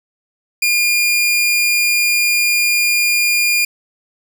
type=tone; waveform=sawtooth; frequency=2416 Hz; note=D7; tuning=48 cents sharp; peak=-9 dBFS; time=0.62-3.65 s; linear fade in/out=5 ms; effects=none